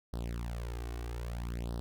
sawtooth tone with flanger, 58.6 Hz, A#1, 10 cents sharp, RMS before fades -38 dBFS, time 0.13-1.8 s, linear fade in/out 0 ms, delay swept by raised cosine 0.21 to 2.71 ms, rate 0.62 Hz, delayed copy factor +1, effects none

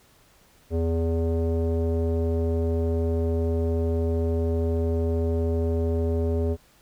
square tone with low-pass filter, 82.41 Hz, E2, in tune, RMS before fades -24 dBFS, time 0.7-6.57 s, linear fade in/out 50 ms, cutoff 480 Hz, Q 4.1, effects pink hiss -58 dBFS RMS until 6.81 s

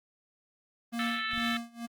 square tone with tremolo, 234 Hz, A#3, 7 cents sharp, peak -31 dBFS, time 0.92-1.87 s, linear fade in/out 20 ms, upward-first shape sine, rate 2.2 Hz, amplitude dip 95%
harmonic tone, 440 Hz, A4, in tune, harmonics 3 / 4 / 5 / 6 / 7 / 8 / 9, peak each -36 / -35 / -39 / -41 / -39 / -41 / -40 dBFS, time 0.99-1.57 s, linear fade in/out 2 ms
clicks, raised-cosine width 5 ms, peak -34 dBFS, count 2, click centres 1.334 / 1.378 s
effects Opus 24 kbps

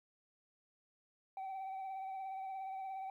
sine tone with vibrato, 768 Hz, G5, 36 cents flat, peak -38 dBFS, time 1.37-3.1 s, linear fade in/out 2 ms, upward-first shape triangle, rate 17 Hz, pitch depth 33 cents each way, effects tanh soft clip ceiling -40 dBFS + 13-bit

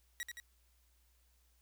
sawtooth tone with echo, 1913 Hz, A#6, 44 cents sharp, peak -35 dBFS, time 0.2-0.23 s, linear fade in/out 0 ms, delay 85 ms, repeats 2, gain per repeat -4 dB, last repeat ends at 0.4 s, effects added 60 Hz sine -69 dBFS peak until 1.61 s + white hiss -75 dBFS RMS until 1.61 s

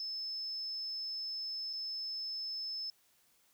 sine tone with dropouts, 5240 Hz, E8, 11 cents flat, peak -37 dBFS, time 0-2.9 s, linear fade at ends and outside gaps 1 ms, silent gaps 1.73-1.734 s, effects white hiss -70 dBFS RMS until 3.53 s

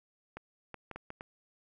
clicks, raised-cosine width 0.5 ms, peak -27 dBFS, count 6, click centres 0.37 / 0.743 / 0.913 / 0.96 / 1.104 / 1.209 s, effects none

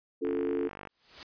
sine chord, Db augmented, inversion none, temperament equal, 277.2 / 349.2 / 440 Hz, Db4 / F4 / A4, 0 / 0 / 0 cents, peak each -33 / -33 / -31 dBFS, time 0.21-0.69 s, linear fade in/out 20 ms
click train, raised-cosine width 0.5 ms, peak -27 dBFS, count 32, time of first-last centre 0.25-0.872 s, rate 49.8 Hz
white noise with exponential growth, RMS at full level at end -40 dBFS, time 0.89-1.23 s, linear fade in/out 1 ms, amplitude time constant 72 ms
effects resampled to 11025 Hz

